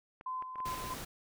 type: clicks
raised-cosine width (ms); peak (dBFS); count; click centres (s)
0.5; -34; 4; 0.211 / 0.424 / 0.557 / 0.603
type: tone with tremolo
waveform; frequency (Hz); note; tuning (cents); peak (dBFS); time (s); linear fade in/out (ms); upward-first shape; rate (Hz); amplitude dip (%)
sine; 1026; C6; -34; -35; 0.26-0.94; 5; square; 3.1; 50
type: noise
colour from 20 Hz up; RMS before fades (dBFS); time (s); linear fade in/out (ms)
pink; -43; 0.65-1.05; 10
effects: none